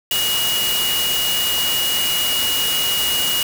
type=tone in noise; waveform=sine; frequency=2890 Hz; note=F#7; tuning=41 cents flat; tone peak=-19 dBFS; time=0.11-3.43 s; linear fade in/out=2 ms; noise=white; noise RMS=-22 dBFS; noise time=0.11-3.43 s; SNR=0 dB; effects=none